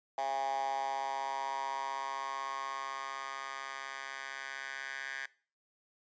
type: tone with high-pass filter sweep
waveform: 10% pulse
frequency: 135.8 Hz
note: C#3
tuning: 35 cents flat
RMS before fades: -38 dBFS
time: 0.18-5.26 s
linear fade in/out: 2 ms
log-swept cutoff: 770 to 1600 Hz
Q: 7.1
effects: noise-tail reverb RT60 0.4 s tail -20 dB re dry + resampled to 16000 Hz